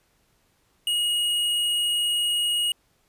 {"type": "tone", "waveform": "square", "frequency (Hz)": 2883, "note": "F#7", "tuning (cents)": -46, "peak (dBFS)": -22, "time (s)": [0.87, 2.72], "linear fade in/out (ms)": 2, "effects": ["pink hiss -66 dBFS RMS until 3.08 s", "resampled to 32000 Hz"]}